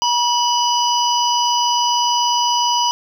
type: harmonic tone with a mistuned harmonic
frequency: 987 Hz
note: B5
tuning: 1 cent flat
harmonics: 1 / 3 / 5 / 6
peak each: -16 / -21 / -23 / -24 dBFS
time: 0.02-2.91 s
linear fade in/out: 0 ms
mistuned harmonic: 1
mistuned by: -45 cents
effects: 7-bit